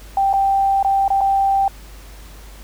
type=tone with dropouts; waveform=sine; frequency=784 Hz; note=G5; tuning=in tune; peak=-13 dBFS; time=0.17-1.68 s; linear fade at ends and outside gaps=2 ms; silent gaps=0.33-0.337 / 0.828-0.847 / 1.08-1.103 / 1.208-1.213 s; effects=added 50 Hz sine -37 dBFS peak until 2.63 s + pink hiss -44 dBFS RMS until 2.63 s